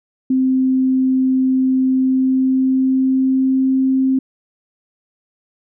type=tone with pitch glide; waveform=sine; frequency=260.6 to 263.8 Hz; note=C4 to C4; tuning=-7 to +14 cents; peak=-12 dBFS; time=0.3-4.19 s; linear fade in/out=5 ms; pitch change=+21 cents; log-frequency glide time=1.88-3.74 s; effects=none